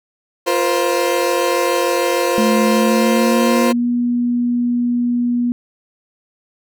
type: chord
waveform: 30% pulse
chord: F suspended fourth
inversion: none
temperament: equal with one note detuned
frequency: 349.2 / 476.5 / 523.3 Hz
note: F4 / Bb4 / C5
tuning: 0 / +38 / 0 cents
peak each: -17 / -18 / -15 dBFS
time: 0.46-3.73 s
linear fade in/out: 20 ms
type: tone with pitch glide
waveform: sine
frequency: 217.9 to 241.8 Hz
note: A3 to B3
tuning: -17 to -36 cents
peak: -14 dBFS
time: 2.38-5.52 s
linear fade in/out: 0 ms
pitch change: +181 cents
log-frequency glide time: 2.69-3.87 s
effects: none